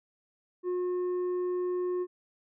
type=tone with tanh clipping; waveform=triangle; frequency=360 Hz; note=F#4; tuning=47 cents flat; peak=-29 dBFS; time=0.63-2.07 s; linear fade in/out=50 ms; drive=9 dB; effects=none